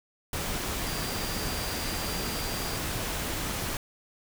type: tone in noise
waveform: sine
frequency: 4747 Hz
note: D8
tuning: 18 cents sharp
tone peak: -40 dBFS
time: 0.86-2.77 s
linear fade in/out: 2 ms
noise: pink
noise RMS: -32 dBFS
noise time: 0.33-3.77 s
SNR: -11 dB
effects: none